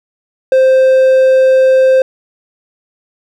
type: tone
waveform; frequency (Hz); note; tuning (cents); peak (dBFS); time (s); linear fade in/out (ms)
triangle; 523.3; C5; 0; -3; 0.52-2.02; 2
effects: none